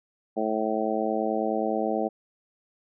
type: harmonic tone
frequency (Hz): 109.4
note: A2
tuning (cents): -9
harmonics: 2 / 3 / 4 / 5 / 6 / 7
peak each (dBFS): -31 / -31 / -31 / -31 / -31 / -31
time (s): 0.36-2.09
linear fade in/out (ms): 20
effects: none